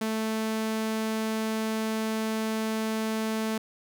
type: tone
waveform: sawtooth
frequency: 220 Hz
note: A3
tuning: in tune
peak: -23 dBFS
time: 0.01-3.58 s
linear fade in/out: 5 ms
effects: none